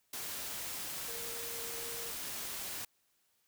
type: tone in noise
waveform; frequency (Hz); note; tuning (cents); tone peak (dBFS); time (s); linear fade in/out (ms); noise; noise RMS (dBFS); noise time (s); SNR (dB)
sine; 465.6; A#4; -2; -48; 1.08-2.11; 5; white; -41; 0.13-2.85; -10
effects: white hiss -75 dBFS RMS until 3.47 s